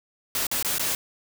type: noise with dropouts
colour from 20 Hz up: white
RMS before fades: -26 dBFS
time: 0.35-0.95 s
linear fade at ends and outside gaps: 1 ms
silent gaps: 0.468-0.514 / 0.627-0.647 / 0.783-0.795 s
effects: none